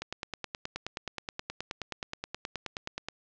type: click train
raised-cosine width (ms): 0.2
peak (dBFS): -17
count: 30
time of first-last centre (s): 0.02-3.086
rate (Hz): 9.46
effects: low-pass 6000 Hz 12 dB/octave